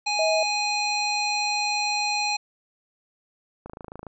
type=harmonic tone; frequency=830.6 Hz; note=G#5; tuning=in tune; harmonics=1 / 3 / 5 / 7 / 9; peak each=-27 / -27 / -28 / -38 / -37 dBFS; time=0.06-2.37 s; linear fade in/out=10 ms
type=tone; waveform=sine; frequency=640 Hz; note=D#5; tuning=49 cents sharp; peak=-21 dBFS; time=0.19-0.43 s; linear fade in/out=2 ms
type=click train; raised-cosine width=1 ms; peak=-24 dBFS; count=12; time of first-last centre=3.66-4.067 s; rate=27 Hz
effects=none